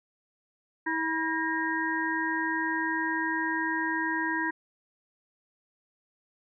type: harmonic tone with a mistuned harmonic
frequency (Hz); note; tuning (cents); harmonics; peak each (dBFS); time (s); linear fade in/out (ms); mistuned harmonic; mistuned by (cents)
322.9; E4; -36; 1 / 3 / 5 / 6; -32 / -32 / -32 / -32; 0.86-4.51; 10; 6; -65
effects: none